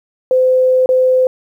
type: tone with dropouts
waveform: sine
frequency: 513 Hz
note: C5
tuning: 34 cents flat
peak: -8 dBFS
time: 0.31-1.27 s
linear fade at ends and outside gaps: 1 ms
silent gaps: 0.86-0.89 s
effects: 8-bit